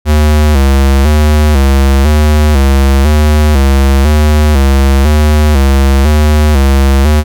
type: tone with vibrato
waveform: square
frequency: 71.8 Hz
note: D2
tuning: 39 cents flat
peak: -5 dBFS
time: 0.05-7.24 s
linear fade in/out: 50 ms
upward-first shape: square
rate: 1 Hz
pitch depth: 90 cents each way
effects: none